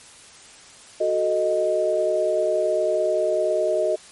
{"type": "chord", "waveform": "sine", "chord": "D# diminished", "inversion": "first", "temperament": "equal", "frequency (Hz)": [370, 440, 622.3], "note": ["F#4", "A4", "D#5"], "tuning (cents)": [0, 0, 0], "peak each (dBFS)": [-25, -26, -20], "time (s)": [1, 3.96], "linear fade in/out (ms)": 10, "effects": ["white hiss -46 dBFS RMS until 4.11 s", "MP3 48 kbps"]}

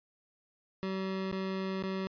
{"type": "tone with dropouts", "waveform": "25% pulse", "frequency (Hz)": 190.6, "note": "G3", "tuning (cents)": -48, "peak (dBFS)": -29, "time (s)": [0.83, 2.07], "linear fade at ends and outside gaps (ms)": 0, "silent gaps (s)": [[1.314, 1.325], [1.826, 1.837]], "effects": ["resampled to 11025 Hz"]}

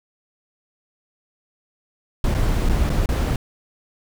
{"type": "noise with dropouts", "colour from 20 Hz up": "brown", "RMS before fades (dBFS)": -19, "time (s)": [2.24, 3.36], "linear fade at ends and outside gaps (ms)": 2, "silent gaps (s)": [[2.343, 2.347], [2.69, 2.695], [2.895, 2.9], [3.059, 3.089]], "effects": []}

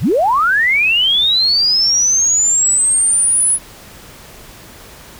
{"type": "linear sweep", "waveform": "sine", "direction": "up", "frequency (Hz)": [58.27, 10390], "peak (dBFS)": -10, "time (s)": [0, 3.59], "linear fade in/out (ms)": 50, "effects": ["pink hiss -38 dBFS RMS until 5.19 s"]}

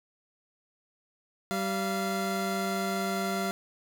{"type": "tone pair together", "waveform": "25% pulse", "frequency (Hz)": [193.4, 689.2], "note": ["G3", "F5"], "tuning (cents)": [-23, -23], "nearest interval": "octave + minor seventh", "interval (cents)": 2200, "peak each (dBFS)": [-27, -28], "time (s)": [1.51, 3.51], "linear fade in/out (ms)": 0, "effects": []}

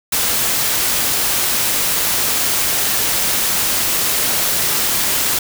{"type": "noise", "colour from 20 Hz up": "white", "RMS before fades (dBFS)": -17, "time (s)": [0.12, 5.39], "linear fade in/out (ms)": 5, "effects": []}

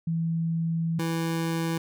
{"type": "tone pair in turn", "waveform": ["sine", "25% pulse"], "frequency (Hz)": [164.81, 164.81], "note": ["E3", "E3"], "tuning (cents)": [0, 0], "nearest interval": "unison", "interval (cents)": 0, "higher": "neither", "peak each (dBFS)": [-24, -22], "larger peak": "second", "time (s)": [[0.07, 0.99], [0.99, 1.78]], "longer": "first", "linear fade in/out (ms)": 5, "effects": []}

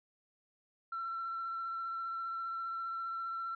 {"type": "tone with vibrato", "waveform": "sine", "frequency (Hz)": 1350, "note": "E6", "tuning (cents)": 41, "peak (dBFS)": -35, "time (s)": [0.92, 3.55], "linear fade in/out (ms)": 5, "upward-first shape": "square", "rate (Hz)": 15, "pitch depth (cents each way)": 12, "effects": ["tanh soft clip ceiling -32 dBFS"]}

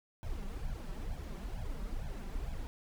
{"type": "noise with flanger", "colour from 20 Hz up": "brown", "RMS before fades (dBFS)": -39, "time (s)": [0.23, 2.67], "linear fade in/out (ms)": 0, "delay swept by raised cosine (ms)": [1.2, 5.2], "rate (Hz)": 2.2, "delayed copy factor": 0.95, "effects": []}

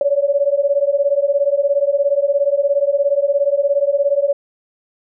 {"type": "beating tone pair", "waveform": "sine", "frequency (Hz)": [557, 574], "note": ["C#5", "D5"], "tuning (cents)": [8, -40], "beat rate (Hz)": 17, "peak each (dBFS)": -16, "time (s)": [0.01, 4.33], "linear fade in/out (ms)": 2, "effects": []}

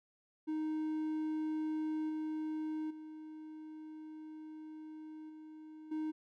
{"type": "tone with level steps", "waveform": "triangle", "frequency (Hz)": 311.1, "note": "D#4", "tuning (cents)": 0, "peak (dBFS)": [-32, -34, -44, -47, -33], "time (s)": [0.47, 6.12], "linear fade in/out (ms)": 20, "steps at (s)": [2.09, 2.9, 5.29, 5.91], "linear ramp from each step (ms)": 10, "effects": []}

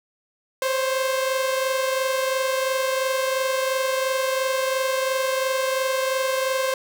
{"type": "tone pair together", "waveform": "sawtooth", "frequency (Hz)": [523.3, 546.2], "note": ["C5", "C#5"], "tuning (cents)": [0, -26], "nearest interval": "minor second", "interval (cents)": 74, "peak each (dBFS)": [-18, -25], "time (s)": [0.62, 6.74], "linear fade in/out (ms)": 2, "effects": []}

